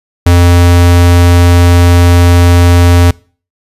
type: tone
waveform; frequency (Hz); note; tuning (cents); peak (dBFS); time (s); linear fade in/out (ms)
square; 87.31; F2; 0; -3; 0.26-3.11; 5
effects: noise-tail reverb RT60 0.4 s tail -24 dB re dry + resampled to 32000 Hz